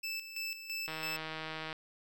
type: tone with tremolo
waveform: 25% pulse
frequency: 2637 Hz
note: E7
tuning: in tune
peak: -32 dBFS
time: 0.03-1.17 s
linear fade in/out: 10 ms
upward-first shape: square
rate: 3 Hz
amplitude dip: 65%
type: click train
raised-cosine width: 0.3 ms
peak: -24 dBFS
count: 135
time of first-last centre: 0.88-1.728 s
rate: 158 Hz
effects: none